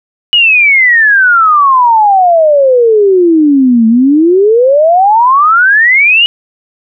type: exponential two-way sweep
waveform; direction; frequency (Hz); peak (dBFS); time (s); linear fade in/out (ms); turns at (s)
sine; down then up; 2942 to 220 to 2942; -3; 0.33-6.26; 0; 3.87
effects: none